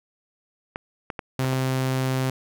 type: clicks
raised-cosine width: 0.5 ms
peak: -15 dBFS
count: 5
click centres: 0.759 / 1.102 / 1.192 / 1.445 / 1.531 s
type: tone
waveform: sawtooth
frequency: 130.81 Hz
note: C3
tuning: in tune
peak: -18 dBFS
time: 1.39-2.3 s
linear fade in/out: 2 ms
effects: none